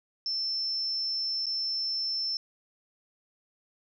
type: tone with dropouts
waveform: sine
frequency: 5330 Hz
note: E8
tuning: 18 cents sharp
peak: -28 dBFS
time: 0.26-2.37 s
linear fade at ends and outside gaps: 1 ms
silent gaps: 1.458-1.466 s
effects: none